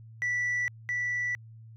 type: tone pair in turn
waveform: sine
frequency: 1963 / 1963 Hz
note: B6 / B6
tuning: -11 / -11 cents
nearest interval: unison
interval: 0 cents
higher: neither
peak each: -24 / -26 dBFS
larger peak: first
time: 0.22-0.68 / 0.89-1.35 s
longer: neither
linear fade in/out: 0 ms
effects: tanh soft clip ceiling -25 dBFS + added 112 Hz sine -46 dBFS peak until 1.76 s